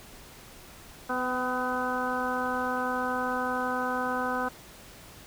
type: harmonic tone with a mistuned harmonic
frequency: 251.6 Hz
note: B3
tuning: 32 cents sharp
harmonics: 1 / 2 / 3 / 4 / 5 / 6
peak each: -34 / -34 / -34 / -34 / -34 / -34 dBFS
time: 1.09-4.49 s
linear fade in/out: 10 ms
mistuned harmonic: 3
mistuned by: +22 cents
effects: pink hiss -49 dBFS RMS until 5.26 s